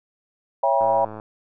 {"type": "chord", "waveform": "sine", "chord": "C# diminished seventh", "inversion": "none", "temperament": "just", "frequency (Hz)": [554.4, 665.2, 798.3, 957.9], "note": ["C#5", "E5", "G5", "Bb5"], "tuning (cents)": [0, 16, 31, 47], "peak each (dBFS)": -22, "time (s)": [0.63, 1.05], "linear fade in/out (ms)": 5}
{"type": "click train", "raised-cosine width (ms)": 1, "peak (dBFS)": -22, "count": 43, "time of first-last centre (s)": [0.81, 1.199], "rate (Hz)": 108}
{"effects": []}